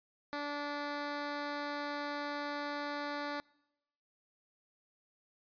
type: tone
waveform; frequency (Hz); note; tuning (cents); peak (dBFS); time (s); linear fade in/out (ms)
10% pulse; 290.3; D4; -20; -28; 0.33-3.4; 0
effects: noise-tail reverb RT60 0.9 s tail -25 dB re dry + resampled to 11025 Hz